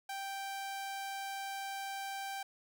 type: tone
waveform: sawtooth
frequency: 784 Hz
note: G5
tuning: in tune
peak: -35 dBFS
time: 0.09-2.43 s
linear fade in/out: 5 ms
effects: none